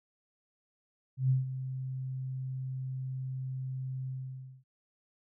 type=tone with ADSR envelope; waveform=sine; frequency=130.7 Hz; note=C3; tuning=1 cent flat; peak=-22 dBFS; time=1.17-4.64 s; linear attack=130 ms; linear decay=150 ms; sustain=-12 dB; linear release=560 ms; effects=none